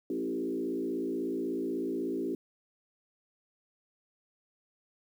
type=tone with frequency modulation; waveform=sine; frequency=329.9 Hz; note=E4; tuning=1 cent sharp; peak=-30 dBFS; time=0.1-2.35 s; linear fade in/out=2 ms; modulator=56.3 Hz; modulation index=1.5; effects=10-bit